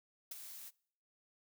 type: noise with ADSR envelope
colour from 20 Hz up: blue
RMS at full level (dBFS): -42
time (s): 0.31-0.71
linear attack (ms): 6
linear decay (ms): 20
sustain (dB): -8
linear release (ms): 32
effects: noise-tail reverb RT60 0.6 s tail -24 dB re dry